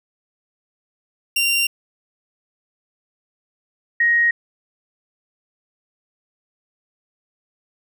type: tone pair in turn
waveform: sawtooth / sine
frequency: 2770 / 1878.6 Hz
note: F7 / A#6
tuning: -15 / +13 cents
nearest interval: perfect fifth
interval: 672 cents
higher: first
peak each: -13 dBFS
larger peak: neither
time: 1.36-1.67 / 4-4.31 s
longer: neither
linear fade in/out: 5 ms
effects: none